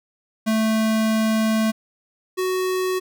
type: tone pair in turn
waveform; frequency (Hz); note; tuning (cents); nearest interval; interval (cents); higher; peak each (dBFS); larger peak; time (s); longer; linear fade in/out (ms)
square; 220 / 371.1; A3 / F#4; 0 / +5; major sixth; 905; second; -18 / -21; first; 0.46-1.72 / 2.37-3; first; 20
effects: none